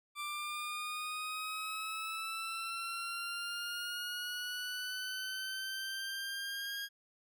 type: linear sweep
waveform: 20% pulse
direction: up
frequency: 1174.7 to 1632 Hz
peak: -33 dBFS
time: 0.15-6.89 s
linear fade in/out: 50 ms
effects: none